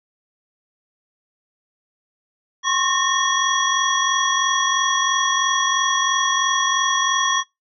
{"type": "tone cluster", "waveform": "sine", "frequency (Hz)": [1058, 1101, 1829, 3325, 5790], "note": ["C6", "C#6", "A#6", "G#7", "F#8"], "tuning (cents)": [19, -12, -33, 1, -38], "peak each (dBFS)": -23, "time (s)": [2.63, 7.44], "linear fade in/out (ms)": 50, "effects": ["noise-tail reverb RT60 0.2 s tail -25 dB re dry"]}